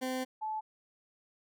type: tone pair in turn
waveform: 20% pulse / sine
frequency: 257.7 / 866.8 Hz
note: C4 / A5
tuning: -26 / -26 cents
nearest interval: octave + major sixth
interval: 2100 cents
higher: second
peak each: -28 / -33 dBFS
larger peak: first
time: 0.01-0.25 / 0.41-0.61 s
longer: first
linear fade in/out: 20 ms
effects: none